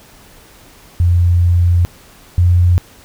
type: tone pair in turn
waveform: sine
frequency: 87.31 / 88.38 Hz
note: F2 / F2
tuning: 0 / +21 cents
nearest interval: unison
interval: 21 cents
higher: second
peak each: -8 / -7 dBFS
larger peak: second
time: 1-1.85 / 2.38-2.78 s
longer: first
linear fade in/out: 0 ms
effects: pink hiss -43 dBFS RMS until 3.04 s